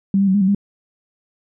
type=tone with pitch steps; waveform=sine; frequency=195.5 / 198.1 / 188.8 / 204.8 / 188.5 / 201.3 Hz; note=G3 / G3 / F#3 / G#3 / F#3 / G3; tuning=-4 / +18 / +35 / -24 / +32 / +46 cents; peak=-12 dBFS; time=0.14-0.548 s; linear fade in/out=2 ms; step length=68 ms; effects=none